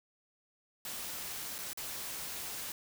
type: noise with dropouts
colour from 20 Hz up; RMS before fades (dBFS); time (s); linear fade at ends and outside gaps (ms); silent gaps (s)
white; -41; 0.85-2.72; 1; 1.582-1.587 / 1.732-1.774
effects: none